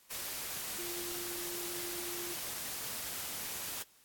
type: tone in noise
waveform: sine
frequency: 349.2 Hz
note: F4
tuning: in tune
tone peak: -44 dBFS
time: 0.78-2.34 s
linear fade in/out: 10 ms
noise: white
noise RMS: -40 dBFS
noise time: 0.1-3.83 s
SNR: -7 dB
effects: white hiss -64 dBFS RMS until 4.04 s + AAC 64 kbps